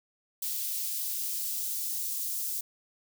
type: noise with high-pass filter sweep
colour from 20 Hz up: blue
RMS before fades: -33 dBFS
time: 0.42-2.61 s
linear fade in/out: 5 ms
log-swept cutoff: 3300 to 5300 Hz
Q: 0.83
effects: none

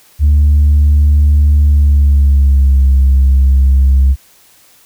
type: tone with pitch glide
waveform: sine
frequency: 73.42 to 66.94 Hz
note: D2 to C2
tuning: 0 to +40 cents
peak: -3 dBFS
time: 0.19-4.16 s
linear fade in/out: 50 ms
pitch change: -160 cents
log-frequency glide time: 1.61-2.85 s
effects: tanh soft clip ceiling -3 dBFS + white hiss -46 dBFS RMS until 4.85 s

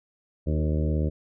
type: harmonic tone with a mistuned harmonic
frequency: 76.9 Hz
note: D#2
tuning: 20 cents flat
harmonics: 1 / 2 / 3 / 4 / 5 / 6 / 7 / 8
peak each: -24 / -28 / -33 / -34 / -37 / -38 / -37 / -43 dBFS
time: 0.46-1.1 s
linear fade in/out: 20 ms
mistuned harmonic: 5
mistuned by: -16 cents
effects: none

